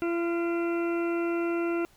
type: harmonic tone with a mistuned harmonic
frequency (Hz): 340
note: F4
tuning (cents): -46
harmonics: 1 / 2 / 3 / 4 / 6 / 7 / 8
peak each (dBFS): -26 / -37 / -44 / -37 / -46 / -45 / -43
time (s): 0.02-1.85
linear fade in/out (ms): 0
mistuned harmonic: 4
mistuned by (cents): +31
effects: pink hiss -61 dBFS RMS until 1.96 s